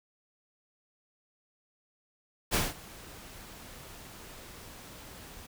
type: noise with ADSR envelope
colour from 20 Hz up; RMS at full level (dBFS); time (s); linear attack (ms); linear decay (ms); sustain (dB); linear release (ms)
pink; -26; 2.51-5.47; 33; 190; -22; 15
effects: none